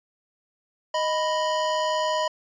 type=tone pair together; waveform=square; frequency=622.3 / 987.8 Hz; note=D#5 / B5; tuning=0 / 0 cents; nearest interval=minor sixth; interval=800 cents; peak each=-26 dBFS; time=0.94-2.28 s; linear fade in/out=5 ms; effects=resampled to 16000 Hz